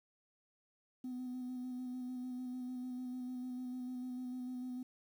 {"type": "tone with vibrato", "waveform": "sine", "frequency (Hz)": 251.5, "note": "B3", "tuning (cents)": 32, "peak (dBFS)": -38, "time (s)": [1.04, 4.83], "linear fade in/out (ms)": 5, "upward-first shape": "square", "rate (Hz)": 6.7, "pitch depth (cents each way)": 18, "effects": ["tanh soft clip ceiling -38 dBFS", "11-bit"]}